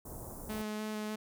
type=band-stop noise; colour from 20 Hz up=pink; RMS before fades=-45 dBFS; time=0.05-0.62 s; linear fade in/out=5 ms; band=1000 to 8000 Hz; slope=24 dB/octave
type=tone with vibrato; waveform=sawtooth; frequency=214 Hz; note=A3; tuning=48 cents flat; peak=-32 dBFS; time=0.49-1.16 s; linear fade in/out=10 ms; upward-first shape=square; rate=3.3 Hz; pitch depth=9 cents each way
effects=none